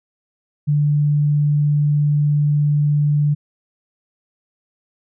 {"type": "tone", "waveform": "sine", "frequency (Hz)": 147.2, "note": "D3", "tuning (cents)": 4, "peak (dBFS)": -13, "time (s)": [0.67, 3.35], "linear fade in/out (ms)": 20, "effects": []}